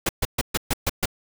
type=noise bursts; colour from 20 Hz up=pink; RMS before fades=-22 dBFS; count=7; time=0.06-1.057 s; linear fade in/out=5 ms; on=31 ms; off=130 ms; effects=none